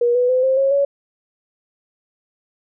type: tone with pitch steps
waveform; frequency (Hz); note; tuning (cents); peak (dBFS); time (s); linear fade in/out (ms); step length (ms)
sine; 478.7 / 494.2 / 510.1 / 526.6 / 543.6 / 561.1; A#4 / B4 / C5 / C5 / C#5 / C#5; +46 / +1 / -44 / +11 / -34 / +21; -13; 0.01-0.85; 5; 140
effects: none